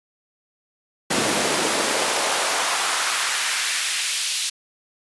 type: noise with high-pass filter sweep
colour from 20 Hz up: pink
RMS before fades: -22 dBFS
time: 1.1-4.5 s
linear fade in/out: 10 ms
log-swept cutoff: 230 to 3600 Hz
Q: 1.1
effects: resampled to 24000 Hz